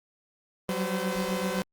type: tone cluster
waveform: sawtooth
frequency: 184.4 / 192.2 / 512 Hz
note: F#3 / G3 / C5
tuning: -6 / -34 / -38 cents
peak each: -28 dBFS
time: 0.69-1.62 s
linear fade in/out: 0 ms
effects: Opus 32 kbps